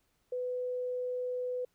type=tone; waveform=sine; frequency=499.1 Hz; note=B4; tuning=18 cents sharp; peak=-32 dBFS; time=0.32-1.65 s; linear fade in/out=5 ms; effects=pink hiss -75 dBFS RMS until 1.74 s